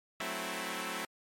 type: chord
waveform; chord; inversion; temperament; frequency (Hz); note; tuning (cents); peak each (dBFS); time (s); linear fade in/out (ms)
5% pulse; F# half-diminished seventh; none; equal; 185 / 220 / 261.6 / 329.6; F#3 / A3 / C4 / E4; 0 / 0 / 0 / 0; -30; 0.2-1.05; 2
effects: MP3 64 kbps